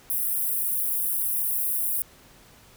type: high-pass noise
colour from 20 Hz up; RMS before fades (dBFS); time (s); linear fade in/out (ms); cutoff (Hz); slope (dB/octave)
white; -26; 0.1-2.02; 0; 9800; 48
effects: pink hiss -53 dBFS RMS until 2.76 s